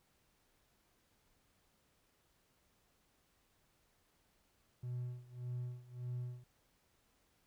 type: tone with tremolo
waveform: triangle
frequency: 123.47 Hz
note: B2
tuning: in tune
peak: -35 dBFS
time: 4.83-6.44 s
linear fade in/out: 5 ms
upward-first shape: sine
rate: 1.7 Hz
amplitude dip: 90%
effects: tanh soft clip ceiling -33 dBFS + pink hiss -75 dBFS RMS until 7.46 s